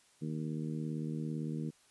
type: harmonic tone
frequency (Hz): 77.78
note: D#2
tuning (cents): 0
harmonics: 2 / 3 / 4 / 5 / 6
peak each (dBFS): -37 / -40 / -43 / -50 / -51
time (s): 0.21-1.71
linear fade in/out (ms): 20
effects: white hiss -66 dBFS RMS until 1.9 s + resampled to 24000 Hz